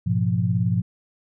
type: chord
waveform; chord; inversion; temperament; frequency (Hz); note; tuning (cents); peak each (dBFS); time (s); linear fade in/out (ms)
sine; F diminished; first; equal with one note detuned; 103.83 / 121.77 / 174.61; Ab2 / Cb3 / F3; 0 / -24 / 0; -23; 0.06-0.82; 10
effects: none